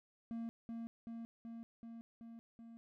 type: tone with echo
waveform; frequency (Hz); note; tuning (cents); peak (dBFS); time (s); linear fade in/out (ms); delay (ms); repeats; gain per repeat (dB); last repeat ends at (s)
triangle; 230; A#3; -23; -38; 0.31-0.49; 0; 380; 6; -2; 2.77
effects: none